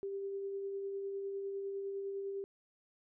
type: tone with tremolo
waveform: sine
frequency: 394.4 Hz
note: G4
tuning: 11 cents sharp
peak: -36 dBFS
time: 0.03-2.44 s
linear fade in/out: 0 ms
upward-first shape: sine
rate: 9.9 Hz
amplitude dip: 25%
effects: none